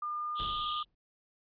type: tone with pitch glide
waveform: sine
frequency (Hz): 1206 to 1215.8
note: D6 to D#6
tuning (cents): +46 to -40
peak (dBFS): -33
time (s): 0.02-0.83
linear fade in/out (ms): 5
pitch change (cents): +14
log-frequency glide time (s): 0.15-0.46
type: band-pass noise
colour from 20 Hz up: white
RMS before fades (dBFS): -40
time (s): 0.35-0.85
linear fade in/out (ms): 50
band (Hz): 3000 to 3600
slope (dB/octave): 96
type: noise with exponential decay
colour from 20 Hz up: brown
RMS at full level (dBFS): -37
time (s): 0.39-0.95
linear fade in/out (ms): 5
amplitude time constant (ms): 120
effects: resampled to 11025 Hz